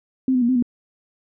sine tone with pitch steps, 260.8 / 251.5 / 236.5 / 257.3 / 242.2 Hz, C4 / B3 / A#3 / C4 / B3, -5 / +32 / +25 / -29 / -34 cents, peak -15 dBFS, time 0.28-0.625 s, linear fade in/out 2 ms, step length 69 ms, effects none

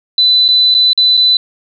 sine tone with dropouts, 4000 Hz, B7, 21 cents sharp, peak -6 dBFS, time 0.18-1.37 s, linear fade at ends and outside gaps 2 ms, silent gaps 0.481-0.487 / 0.742-0.748 / 0.932-0.976 / 1.17-1.174 s, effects none

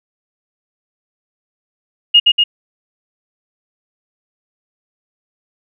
sine tone with echo, 2857 Hz, F7, 39 cents sharp, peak -4 dBFS, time 2.14-2.2 s, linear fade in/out 10 ms, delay 120 ms, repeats 2, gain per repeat -2 dB, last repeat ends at 2.44 s, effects none

